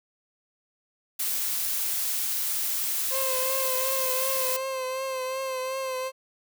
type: noise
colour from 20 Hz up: blue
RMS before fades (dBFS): -28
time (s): 1.19-4.57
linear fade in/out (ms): 10
type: tone with vibrato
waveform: 30% pulse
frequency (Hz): 523.3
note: C5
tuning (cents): 0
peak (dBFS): -26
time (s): 3.1-6.12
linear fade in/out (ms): 50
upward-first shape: triangle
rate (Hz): 2.7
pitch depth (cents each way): 40
effects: none